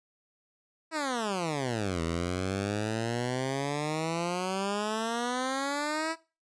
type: exponential two-way sweep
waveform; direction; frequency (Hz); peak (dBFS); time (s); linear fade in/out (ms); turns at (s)
10% pulse; down then up; 329.6 to 81.3 to 329.6; -21; 0.91-6.16; 50; 2.02
effects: noise-tail reverb RT60 0.3 s tail -19 dB re dry + resampled to 22050 Hz